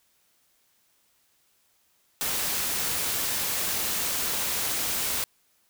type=noise; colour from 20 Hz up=white; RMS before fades=-28 dBFS; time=2.21-5.24 s; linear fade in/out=0 ms; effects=white hiss -67 dBFS RMS until 5.69 s